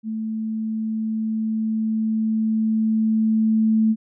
sine tone with level ramp, 220 Hz, A3, in tune, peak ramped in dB -24 to -14 dBFS, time 0.03-3.96 s, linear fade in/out 50 ms, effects none

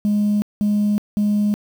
sine tone bursts, 207.6 Hz, G#3, in tune, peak -13 dBFS, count 3, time 0.05-1.54 s, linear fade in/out 0 ms, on 370 ms, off 190 ms, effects tanh soft clip ceiling -13 dBFS + 7-bit

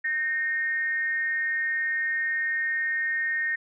sine tone with frequency modulation, 1841 Hz, A#6, 22 cents flat, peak -24 dBFS, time 0.04-3.56 s, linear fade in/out 10 ms, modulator 286 Hz, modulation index 0.36, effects none

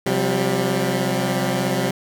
15% pulse chord, C suspended fourth, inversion none, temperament equal with one note detuned, 130.81 / 179.21 / 196 Hz, C3 / F3 / G3, 0 / +45 / 0 cents, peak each -17 dBFS, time 0.06-1.91 s, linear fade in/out 5 ms, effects none

